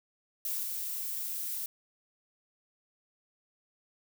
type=noise with level steps; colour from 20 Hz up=violet; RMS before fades=-34 / -36 dBFS; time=0.45-1.66 s; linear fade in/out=2 ms; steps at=0.63 s; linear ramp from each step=2 ms; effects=none